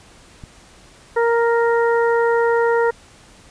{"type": "click", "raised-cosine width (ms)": 5, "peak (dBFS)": -23, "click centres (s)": 0.438}
{"type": "harmonic tone", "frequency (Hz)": 466.2, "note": "A#4", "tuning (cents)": 0, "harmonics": [1, 2, 3, 4], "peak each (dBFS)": [-15, -21, -25, -27], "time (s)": [1.16, 2.91], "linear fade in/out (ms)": 10}
{"effects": ["pink hiss -47 dBFS RMS until 3.5 s", "resampled to 22050 Hz"]}